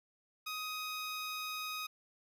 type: tone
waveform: 15% pulse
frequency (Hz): 1254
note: D#6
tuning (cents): +13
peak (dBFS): -32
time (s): 0.46-1.87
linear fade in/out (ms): 10
effects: none